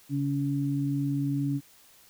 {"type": "tone pair together", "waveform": "sine", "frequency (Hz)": [140, 282.2], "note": ["C#3", "C#4"], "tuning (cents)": [18, 31], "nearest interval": "octave", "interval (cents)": 1213, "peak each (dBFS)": -28, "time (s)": [0.09, 1.61], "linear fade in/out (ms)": 50, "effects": ["white hiss -57 dBFS RMS until 2.09 s"]}